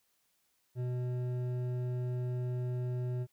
sine tone with hard clipping, 124.5 Hz, B2, 14 cents sharp, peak -34 dBFS, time 0.75-3.27 s, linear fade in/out 50 ms, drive 9 dB, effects white hiss -75 dBFS RMS until 3.32 s

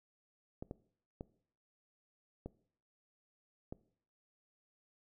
clicks, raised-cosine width 2 ms, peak -29 dBFS, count 5, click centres 0.625 / 0.711 / 1.209 / 2.46 / 3.725 s, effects noise-tail reverb RT60 0.6 s tail -20 dB re dry

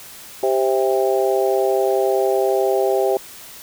harmonic tone with a mistuned harmonic, 131.1 Hz, C3, 4 cents sharp, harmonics 3 / 4 / 5 / 6, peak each -18 / -21 / -22 / -24 dBFS, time 0.43-3.17 s, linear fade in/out 2 ms, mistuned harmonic 6, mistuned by +23 cents, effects white hiss -39 dBFS RMS until 3.62 s

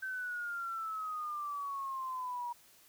sine exponential sweep, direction down, 1549 to 952 Hz, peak -36 dBFS, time 0.02-2.53 s, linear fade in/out 10 ms, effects white hiss -62 dBFS RMS until 2.88 s

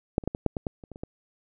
clicks, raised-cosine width 2 ms, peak -8 / -26 / -13 / -17 / -8 / -16 / -15 / -30 / -27 / -29 / -20 dBFS, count 11, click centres 0.181 / 0.238 / 0.276 / 0.349 / 0.463 / 0.568 / 0.668 / 0.838 / 0.917 / 0.959 / 1.035 s, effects none

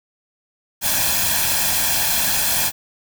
white noise with comb filter, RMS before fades -19 dBFS, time 0.81-2.72 s, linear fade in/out 50 ms, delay 1.2 ms, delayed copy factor +0.65, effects none

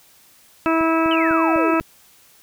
harmonic tone, 325.5 Hz, E4, 22 cents flat, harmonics 1 / 2 / 3 / 4 / 5 / 6 / 7 / 8, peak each -18 / -23 / -25 / -22 / -31 / -37 / -35 / -28 dBFS, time 0.66-1.8 s, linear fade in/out 0 ms
click train, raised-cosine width 3 ms, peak -22 dBFS, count 5, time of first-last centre 0.81-1.81 s, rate 4 Hz
sine exponential sweep, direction down, 3136 to 322.7 Hz, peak -23 dBFS, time 1.11-1.74 s, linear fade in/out 2 ms
effects white hiss -52 dBFS RMS until 2.42 s

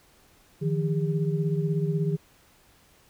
sine tone cluster, 153.5 / 169.8 / 403.6 Hz, D#3 / F3 / G#4, -23 / -48 / -49 cents, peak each -25 / -29 / -31 dBFS, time 0.61-2.17 s, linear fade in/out 20 ms, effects pink hiss -59 dBFS RMS until 3.09 s

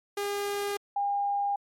sawtooth / sine tone pair in turn, 405.3 / 806.9 Hz, G#4 / G5, -42 / +50 cents, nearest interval octave, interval 1192 cents, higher second, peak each -25 dBFS, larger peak neither, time 0.17-0.77 / 0.96-1.56 s, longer neither, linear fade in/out 5 ms, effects MP3 64 kbps

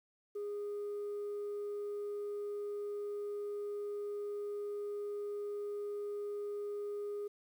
sine tone, 411.2 Hz, G#4, 17 cents flat, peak -35 dBFS, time 0.35-7.28 s, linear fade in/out 10 ms, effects tanh soft clip ceiling -36 dBFS + 11-bit

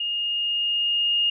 sine tone with level ramp, 2842 Hz, F7, 30 cents sharp, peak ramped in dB -24 to -18 dBFS, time 0-1.3 s, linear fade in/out 5 ms, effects none

